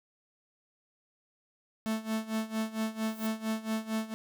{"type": "tone with tremolo", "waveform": "45% pulse", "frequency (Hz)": 220.3, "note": "A3", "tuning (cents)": 2, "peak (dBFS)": -28, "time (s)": [1.86, 4.14], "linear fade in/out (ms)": 0, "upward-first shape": "sine", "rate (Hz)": 4.4, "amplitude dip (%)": 85}
{"type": "noise with exponential growth", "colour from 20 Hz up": "violet", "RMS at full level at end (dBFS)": -40, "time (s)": [2.91, 3.27], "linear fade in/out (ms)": 5, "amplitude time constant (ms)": 77}
{"effects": []}